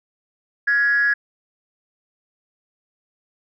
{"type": "tone with frequency modulation", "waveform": "sine", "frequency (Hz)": 1670, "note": "G#6", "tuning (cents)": 9, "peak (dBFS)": -14, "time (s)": [0.67, 1.14], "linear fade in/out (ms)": 10, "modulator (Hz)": 251, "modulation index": 0.42, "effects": ["tanh soft clip ceiling -10 dBFS"]}